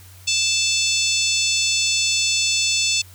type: harmonic tone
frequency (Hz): 880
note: A5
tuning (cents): 0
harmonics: 3 / 4 / 5 / 6 / 7 / 8 / 9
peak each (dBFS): -23 / -24 / -25 / -26 / -26 / -27 / -28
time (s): 0.27-3.02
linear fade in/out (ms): 10
effects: added 92 Hz sine -43 dBFS peak until 3.14 s + white hiss -48 dBFS RMS until 3.14 s